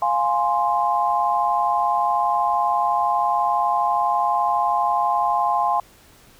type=chord; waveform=sine; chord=F minor; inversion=none; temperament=equal; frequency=698.5 / 830.6 / 1046.5 Hz; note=F5 / Ab5 / C6; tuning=0 / 0 / 0 cents; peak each=-23 / -21 / -21 dBFS; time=0.02-5.8 s; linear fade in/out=2 ms; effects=pink hiss -51 dBFS RMS until 6.39 s